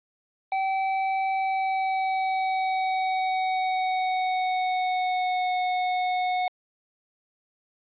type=tone with pitch glide; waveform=square; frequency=769 to 731.7 Hz; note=G5 to F#5; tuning=-33 to -20 cents; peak=-24 dBFS; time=0.52-6.48 s; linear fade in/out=2 ms; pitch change=-87 cents; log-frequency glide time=1.31-5.56 s; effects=resampled to 8000 Hz + 11-bit